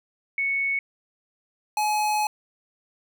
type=tone pair in turn; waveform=sine / square; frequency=2214 / 846.7 Hz; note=C#7 / G#5; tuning=-3 / +33 cents; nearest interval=octave + perfect fourth; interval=1664 cents; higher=first; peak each=-22 dBFS; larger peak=neither; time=0.38-0.79 / 1.77-2.27 s; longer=second; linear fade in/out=2 ms; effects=none